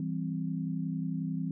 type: chord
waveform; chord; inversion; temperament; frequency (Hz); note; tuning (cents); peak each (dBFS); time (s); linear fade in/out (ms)
sine; C major; first; equal; 164.81 / 196 / 261.6; E3 / G3 / C4; 0 / 0 / 0; -33 / -37 / -36; 0-1.51; 2
effects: none